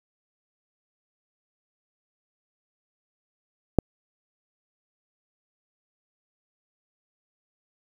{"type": "click", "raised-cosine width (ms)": 2, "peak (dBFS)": -3, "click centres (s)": 3.787, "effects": ["7-bit"]}